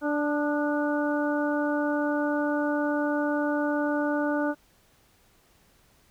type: harmonic tone with a mistuned harmonic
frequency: 293.7 Hz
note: D4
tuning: in tune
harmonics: 1 / 2 / 3 / 4 / 5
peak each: -26 / -29 / -34 / -38 / -33 dBFS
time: 0.01-4.55 s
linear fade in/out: 50 ms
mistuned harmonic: 4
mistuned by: +35 cents
effects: pink hiss -62 dBFS RMS until 6.1 s